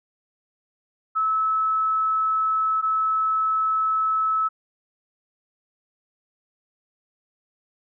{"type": "tone pair in turn", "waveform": "sine", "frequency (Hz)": [1300, 1300], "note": ["E6", "E6"], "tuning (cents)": [-24, -24], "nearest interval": "unison", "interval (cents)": 0, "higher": "neither", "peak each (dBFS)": -19, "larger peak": "neither", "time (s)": [[1.15, 2.82], [2.82, 4.49]], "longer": "neither", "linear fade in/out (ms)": 20, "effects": []}